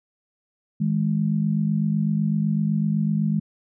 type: tone pair together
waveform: sine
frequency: 159.75 / 207.7 Hz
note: D#3 / G#3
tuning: +46 / 0 cents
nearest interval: perfect fourth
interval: 454 cents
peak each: -22 dBFS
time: 0.8-3.4 s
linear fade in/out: 10 ms
effects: none